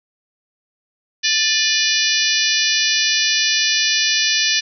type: harmonic tone with a mistuned harmonic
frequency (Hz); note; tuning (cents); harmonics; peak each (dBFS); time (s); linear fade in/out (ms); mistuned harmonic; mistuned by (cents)
587.3; D5; 0; 3 / 4 / 5 / 6 / 7 / 8 / 9 / 10; -23 / -23 / -23 / -23 / -23 / -23 / -23 / -23; 1.23-4.61; 20; 4; +63
effects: none